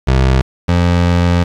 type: tone pair in turn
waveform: 25% pulse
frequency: 65.41 / 87.31 Hz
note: C2 / F2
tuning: 0 / 0 cents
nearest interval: perfect fourth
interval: 500 cents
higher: second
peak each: -5 / -6 dBFS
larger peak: first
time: 0.07-0.42 / 0.68-1.44 s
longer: second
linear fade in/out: 10 ms
effects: low-pass 5000 Hz 12 dB/octave + 7-bit